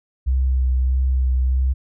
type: tone with vibrato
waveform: sine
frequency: 64.4 Hz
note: C2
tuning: 27 cents flat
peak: -15 dBFS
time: 0.26-1.74 s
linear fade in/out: 20 ms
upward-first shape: sine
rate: 1.6 Hz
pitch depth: 19 cents each way
effects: none